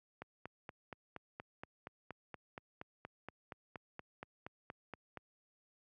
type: click train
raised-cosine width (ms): 0.5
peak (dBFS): -30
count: 22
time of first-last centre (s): 0.22-5.173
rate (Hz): 4.24
effects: high-pass 80 Hz 12 dB/octave